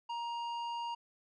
sine tone with hard clipping, 940 Hz, A#5, 14 cents sharp, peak -38 dBFS, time 0.09-0.95 s, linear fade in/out 10 ms, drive 12 dB, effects low-pass 5000 Hz 12 dB/octave

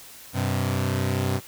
sawtooth tone pair together, 95.97 / 128.1 Hz, G2 / C3, -36 / -36 cents, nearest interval perfect fourth, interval 500 cents, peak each -21 / -22 dBFS, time 0.33-1.41 s, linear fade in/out 50 ms, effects white hiss -45 dBFS RMS until 1.47 s

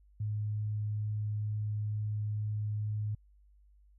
sine tone, 105.8 Hz, G#2, 33 cents sharp, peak -31 dBFS, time 0.2-3.15 s, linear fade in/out 5 ms, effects added 50 Hz sine -59 dBFS peak until 3.98 s

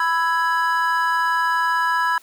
triangle chord, E major, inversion second, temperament equal with one note detuned, 993.5 / 1318.5 / 1661.2 Hz, B5 / E6 / G#6, +10 / 0 / 0 cents, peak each -18 / -23 / -20 dBFS, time 0-2.18 s, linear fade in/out 2 ms, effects white hiss -51 dBFS RMS until 2.22 s

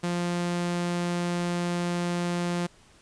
sawtooth tone, 174.61 Hz, F3, in tune, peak -22 dBFS, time 0.03-2.67 s, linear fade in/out 10 ms, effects pink hiss -57 dBFS RMS until 3.01 s + resampled to 22050 Hz

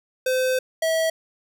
square tone pair in turn, 514 / 647.6 Hz, C5 / E5, -31 / -31 cents, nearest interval major third, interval 400 cents, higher second, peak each -20 dBFS, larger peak neither, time 0.26-0.59 / 0.82-1.1 s, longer first, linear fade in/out 5 ms, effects none

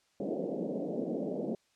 pink band-pass noise, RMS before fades -35 dBFS, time 0.2-1.55 s, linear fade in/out 2 ms, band 180 to 630 Hz, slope 48 dB/octave, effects white hiss -71 dBFS RMS until 1.75 s + low-pass 7000 Hz 12 dB/octave

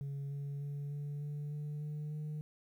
sine tone with pitch steps, 140 / 141.63 / 143.27 / 144.94 / 146.62 / 148.32 / 150.05 / 151.79 Hz, C#3 / C#3 / D3 / D3 / D3 / D3 / D3 / D#3, +18 / +38 / -43 / -22 / -3 / +17 / +38 / -43 cents, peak -35 dBFS, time 0.01-2.41 s, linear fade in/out 0 ms, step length 300 ms, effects tanh soft clip ceiling -37 dBFS + 12-bit

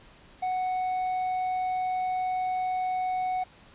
sine tone with hard clipping, 740 Hz, F#5, in tune, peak -27 dBFS, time 0.42-3.44 s, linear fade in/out 10 ms, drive 3 dB, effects pink hiss -54 dBFS RMS until 3.74 s + resampled to 8000 Hz

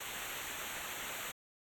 pink noise with comb filter, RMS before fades -43 dBFS, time 0-1.32 s, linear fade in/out 10 ms, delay 0.2 ms, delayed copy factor -0.85, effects AAC 64 kbps

